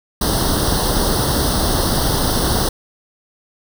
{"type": "noise with comb filter", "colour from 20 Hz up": "pink", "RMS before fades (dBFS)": -17, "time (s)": [0.21, 2.69], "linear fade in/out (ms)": 5, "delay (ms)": 0.21, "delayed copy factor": 1, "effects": []}